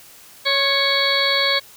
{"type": "harmonic tone with a mistuned harmonic", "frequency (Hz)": 555, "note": "C#5", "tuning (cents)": 2, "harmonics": [1, 2, 3, 4, 6, 7, 8], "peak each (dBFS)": [-24, -26, -25, -22, -24, -23, -22], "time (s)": [0.45, 1.6], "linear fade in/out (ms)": 20, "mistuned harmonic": 2, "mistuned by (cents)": -27, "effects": ["white hiss -45 dBFS RMS until 1.76 s"]}